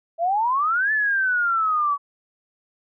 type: exponential two-way sweep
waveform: sine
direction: up then down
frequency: 650 to 1760 to 1124 Hz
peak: -18 dBFS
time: 0.18-1.98 s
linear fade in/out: 50 ms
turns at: 0.92 s
effects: none